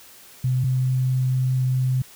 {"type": "tone pair in turn", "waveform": "sine", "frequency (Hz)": [127.8, 128.91], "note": ["C3", "C3"], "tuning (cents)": [-40, -25], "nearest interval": "unison", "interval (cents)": 15, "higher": "second", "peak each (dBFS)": -18, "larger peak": "neither", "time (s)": [[0.44, 0.64], [0.64, 2.02]], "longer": "second", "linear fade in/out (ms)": 5, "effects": ["white hiss -47 dBFS RMS until 2.15 s"]}